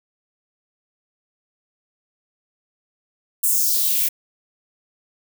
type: noise with high-pass filter sweep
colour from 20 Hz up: violet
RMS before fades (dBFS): -19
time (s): 3.43-4.09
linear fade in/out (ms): 10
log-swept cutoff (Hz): 9000 to 2000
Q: 2.4
effects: none